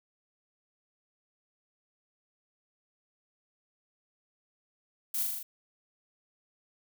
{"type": "noise with echo", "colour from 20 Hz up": "violet", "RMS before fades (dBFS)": -32, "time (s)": [5.14, 5.23], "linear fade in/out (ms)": 5, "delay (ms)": 40, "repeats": 5, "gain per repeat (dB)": -2, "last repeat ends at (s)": 5.43, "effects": []}